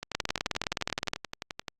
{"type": "two click trains", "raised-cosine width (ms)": 0.2, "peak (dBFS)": [-17, -10], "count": [20, 20], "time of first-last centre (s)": [[0.03, 1.682], [0.15, 1.134]], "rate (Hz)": [11.5, 19.3], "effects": ["Opus 48 kbps"]}